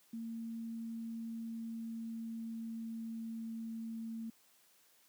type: tone with pitch glide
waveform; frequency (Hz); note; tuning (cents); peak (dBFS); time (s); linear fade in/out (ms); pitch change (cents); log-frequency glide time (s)
sine; 227.9 to 225.9; A#3 to A3; -39 to +46; -39; 0.13-4.3; 5; -15; 1.02-3.66
effects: white hiss -68 dBFS RMS until 5.08 s + high-pass 150 Hz 12 dB/octave